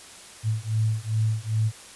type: beating tone pair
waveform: sine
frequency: 108.5 / 111 Hz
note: A2 / A2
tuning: -24 / +16 cents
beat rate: 2.5 Hz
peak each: -25 dBFS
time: 0.43-1.72 s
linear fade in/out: 50 ms
effects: white hiss -45 dBFS RMS until 1.95 s + resampled to 24000 Hz